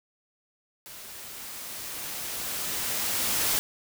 white noise with level ramp, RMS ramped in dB -44 to -25 dBFS, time 0.86-3.59 s, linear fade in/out 0 ms, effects none

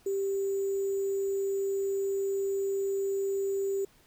sine tone with sample-and-hold, 392 Hz, G4, in tune, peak -27 dBFS, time 0.06-3.85 s, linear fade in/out 5 ms, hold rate 7350 Hz, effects pink hiss -62 dBFS RMS until 4.06 s

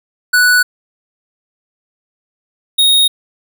square tone pair in turn, 1480 / 3737 Hz, F#6 / A#7, 0 / +4 cents, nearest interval octave + major third, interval 1604 cents, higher second, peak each -8 dBFS, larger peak neither, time 0.33-0.63 / 2.78-3.08 s, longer neither, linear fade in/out 10 ms, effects none

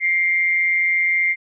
sine tone with amplitude modulation, 2108 Hz, C7, 12 cents sharp, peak -13 dBFS, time 0-1.36 s, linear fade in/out 50 ms, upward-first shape sine, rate 175 Hz, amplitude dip 50%, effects none

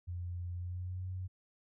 sine tone with pitch glide, 88.1 to 92.37 Hz, F2 to F#2, +16 to -2 cents, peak -37 dBFS, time 0.07-1.28 s, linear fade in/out 20 ms, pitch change +82 cents, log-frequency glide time 0.54-1.06 s, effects none

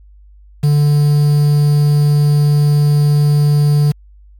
triangle tone with quantisation, 146.5 Hz, D3, 4 cents flat, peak -6 dBFS, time 0.63-3.92 s, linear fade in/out 10 ms, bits 5, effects added 50 Hz sine -39 dBFS peak until 4.39 s + MP3 96 kbps

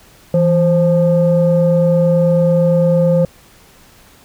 sine tone pair together, 165.68 / 526 Hz, E3 / C5, +9 / +9 cents, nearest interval octave + minor sixth, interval 2000 cents, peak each -11 dBFS, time 0.34-3.25 s, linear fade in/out 2 ms, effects tanh soft clip ceiling -4 dBFS + pink hiss -46 dBFS RMS until 4.24 s

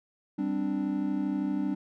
triangle chord, G suspended fourth, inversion none, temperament just, 196 / 261.3 / 294 Hz, G3 / C4 / D4, 0 / -2 / +2 cents, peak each -30 / -31 / -28 dBFS, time 0.38-1.75 s, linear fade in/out 10 ms, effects none

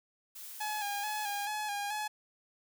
blue noise, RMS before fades -46 dBFS, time 0.35-1.46 s, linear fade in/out 10 ms
sawtooth tone with vibrato, 830.6 Hz, G#5, in tune, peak -30 dBFS, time 0.6-2.08 s, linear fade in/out 10 ms, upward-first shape square, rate 2.3 Hz, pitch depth 38 cents each way
effects none

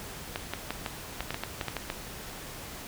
clicks, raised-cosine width 0.3 ms, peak -15 dBFS, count 12, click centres 0.359 / 0.536 / 0.706 / 0.862 / 1.206 / 1.306 / 1.344 / 1.436 / 1.612 / 1.683 / 1.767 / 1.901 s, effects pink hiss -42 dBFS RMS until 2.87 s

